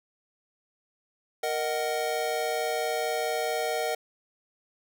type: chord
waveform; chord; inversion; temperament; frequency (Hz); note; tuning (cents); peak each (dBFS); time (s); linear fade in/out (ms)
square; D# minor; second; just; 466.7 / 622.3 / 746.7; A#4 / D#5 / F#5; +2 / 0 / +16; -32; 1.43-3.95; 5
effects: none